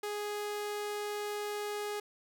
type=tone; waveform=sawtooth; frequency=415.3 Hz; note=G#4; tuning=in tune; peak=-31 dBFS; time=0.03-2 s; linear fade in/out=5 ms; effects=none